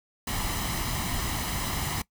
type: noise with comb filter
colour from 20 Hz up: pink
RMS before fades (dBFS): -30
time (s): 0.27-2.02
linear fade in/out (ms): 5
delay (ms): 0.99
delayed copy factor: +0.55
effects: noise-tail reverb RT60 0.1 s tail -21 dB re dry